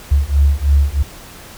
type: beating tone pair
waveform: sine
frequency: 69.3 / 72.4 Hz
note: C#2 / D2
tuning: 0 / -24 cents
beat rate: 3.1 Hz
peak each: -13 dBFS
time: 0.11-1.03 s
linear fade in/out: 10 ms
effects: pink hiss -37 dBFS RMS until 1.57 s